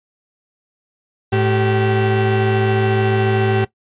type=tone pair together; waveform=35% pulse; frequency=108.37 / 386.2 Hz; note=A2 / G4; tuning=-26 / -26 cents; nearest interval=octave + minor seventh; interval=2200 cents; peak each=-15 dBFS; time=1.32-3.65 s; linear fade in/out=10 ms; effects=noise-tail reverb RT60 0.1 s tail -18 dB re dry + resampled to 8000 Hz